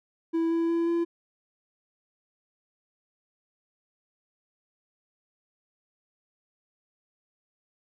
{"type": "tone with pitch steps", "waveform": "triangle", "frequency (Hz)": [329.6, 332.7, 335.7, 338.9], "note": ["E4", "E4", "E4", "E4"], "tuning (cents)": [0, 16, 32, 48], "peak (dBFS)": -21, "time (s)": [0.33, 1.05], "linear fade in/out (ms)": 20, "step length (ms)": 180, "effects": []}